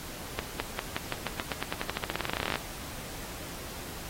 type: accelerating click train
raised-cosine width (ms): 0.3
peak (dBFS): -13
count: 29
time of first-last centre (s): 0.39-2.557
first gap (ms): 210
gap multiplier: 0.91
effects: pink hiss -42 dBFS RMS until 4.09 s + AAC 48 kbps